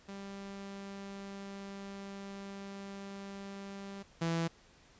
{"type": "tone pair in turn", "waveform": "sawtooth", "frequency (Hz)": [197.5, 166.08], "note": ["G3", "E3"], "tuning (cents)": [13, 13], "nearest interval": "minor third", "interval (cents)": 300, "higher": "first", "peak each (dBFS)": [-39, -27], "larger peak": "second", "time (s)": [[0.08, 4.03], [4.21, 4.48]], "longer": "first", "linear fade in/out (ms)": 10, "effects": ["pink hiss -62 dBFS RMS until 4.99 s", "resampled to 16000 Hz"]}